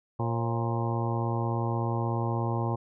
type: harmonic tone with a mistuned harmonic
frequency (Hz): 116.54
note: A#2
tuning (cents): 0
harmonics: 1 / 2 / 3 / 4 / 5 / 6 / 7 / 8 / 9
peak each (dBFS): -28 / -36 / -35 / -40 / -39 / -41 / -37 / -38 / -39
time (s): 0.19-2.76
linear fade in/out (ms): 10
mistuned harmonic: 5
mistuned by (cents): -80
effects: none